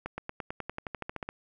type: accelerating click train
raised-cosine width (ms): 0.5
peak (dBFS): -20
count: 15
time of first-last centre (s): 0.06-1.29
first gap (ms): 120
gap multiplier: 0.95
effects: none